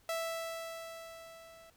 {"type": "tone with level ramp", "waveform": "sawtooth", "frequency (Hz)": 659.3, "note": "E5", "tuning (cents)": 0, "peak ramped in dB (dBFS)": [-29, -51], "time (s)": [0.09, 1.7], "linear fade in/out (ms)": 2, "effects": ["pink hiss -67 dBFS RMS until 1.76 s"]}